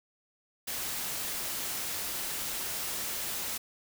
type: noise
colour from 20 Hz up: white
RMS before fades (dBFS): -35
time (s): 0.67-3.58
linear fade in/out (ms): 10
effects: none